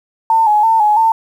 sine tone with vibrato, 870 Hz, A5, 20 cents flat, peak -8 dBFS, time 0.3-1.12 s, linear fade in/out 2 ms, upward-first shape square, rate 3 Hz, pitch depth 56 cents each way, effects 7-bit

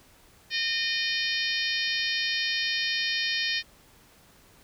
harmonic tone, 612 Hz, D#5, 29 cents flat, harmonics 3 / 4 / 5 / 6 / 7 / 8 / 9, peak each -31 / -32 / -33 / -34 / -34 / -35 / -36 dBFS, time 0.5-3.63 s, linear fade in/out 50 ms, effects pink hiss -57 dBFS RMS until 4.63 s

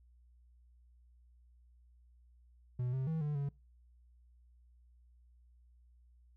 triangle tone with pitch steps, 124.1 / 131.6 / 160.5 / 148.3 / 141.2 Hz, B2 / C3 / E3 / D3 / C#3, +9 / +10 / -46 / +17 / +32 cents, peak -31 dBFS, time 2.79-3.49 s, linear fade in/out 5 ms, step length 140 ms, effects noise-tail reverb RT60 0.3 s tail -25 dB re dry + added 60 Hz sine -61 dBFS peak until 6.36 s

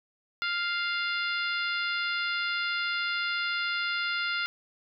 harmonic tone, 698.5 Hz, F5, in tune, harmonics 2 / 3 / 4 / 5 / 6 / 7, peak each -30 / -34 / -36 / -38 / -40 / -41 dBFS, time 0.42-4.46 s, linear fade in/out 0 ms, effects none

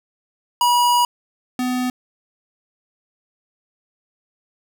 square tone pair in turn, 968 / 251.1 Hz, B5 / B3, -35 / +29 cents, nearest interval octave + major seventh, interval 2336 cents, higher first, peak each -14 / -20 dBFS, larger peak first, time 0.61-1.05 / 1.59-1.9 s, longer first, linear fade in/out 2 ms, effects none

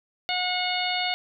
harmonic tone, 726 Hz, F#5, 33 cents flat, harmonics 1 / 2 / 3 / 4 / 5 / 6, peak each -29 / -36 / -30 / -31 / -32 / -33 dBFS, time 0.29-1.14 s, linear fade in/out 0 ms, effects none

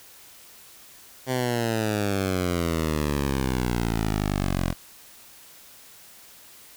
10% pulse exponential sweep, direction down, 130.81 to 43.23 Hz, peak -15 dBFS, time 1.26-4.75 s, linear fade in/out 50 ms, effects white hiss -49 dBFS RMS until 6.76 s

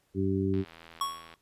harmonic tone, 96.3 Hz, G2, 30 cents flat, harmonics 1 / 2 / 3 / 4, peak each -31 / -31 / -31 / -31 dBFS, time 0.14-0.65 s, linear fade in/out 50 ms
click train, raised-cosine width 0.3 ms, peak -32 dBFS, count 67, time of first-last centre 0.54-1.339 s, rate 82.6 Hz
square tone with exponential decay, 1108.7 Hz, C#6, in tune, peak -26 dBFS, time 1.01-1.36 s, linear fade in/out 2 ms, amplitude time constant 76 ms
effects pink hiss -71 dBFS RMS until 1.41 s + resampled to 32000 Hz

